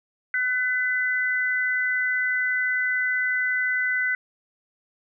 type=tone pair together; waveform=sine; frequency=1503 / 2006 Hz; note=F#6 / B6; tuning=+27 / +26 cents; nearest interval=perfect fourth; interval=499 cents; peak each=-24 dBFS; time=0.34-4.15 s; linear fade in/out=2 ms; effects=none